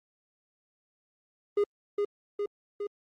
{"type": "tone with echo", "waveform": "triangle", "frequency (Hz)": 409.5, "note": "G#4", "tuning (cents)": -24, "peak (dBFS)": -20, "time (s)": [1.57, 1.64], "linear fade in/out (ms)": 5, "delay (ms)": 410, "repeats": 3, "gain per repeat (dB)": -3, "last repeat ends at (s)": 2.87, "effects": ["Opus 24 kbps"]}